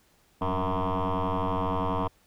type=tone with frequency modulation; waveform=sine; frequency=466.3 Hz; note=A#4; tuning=1 cent sharp; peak=-22 dBFS; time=0.41-2.08 s; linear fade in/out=10 ms; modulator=92.2 Hz; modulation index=7.1; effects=tanh soft clip ceiling -24 dBFS + pink hiss -64 dBFS RMS until 2.26 s